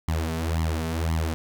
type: tone with flanger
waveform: sawtooth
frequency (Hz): 80.8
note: E2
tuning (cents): -34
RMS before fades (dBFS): -26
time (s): 0.08-1.34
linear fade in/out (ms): 0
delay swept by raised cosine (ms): 0.95 to 4.65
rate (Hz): 1.9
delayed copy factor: +0.95
effects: none